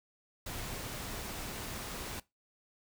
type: noise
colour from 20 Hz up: pink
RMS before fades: -41 dBFS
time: 0.46-2.2 s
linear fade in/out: 5 ms
effects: noise-tail reverb RT60 0.2 s tail -20 dB re dry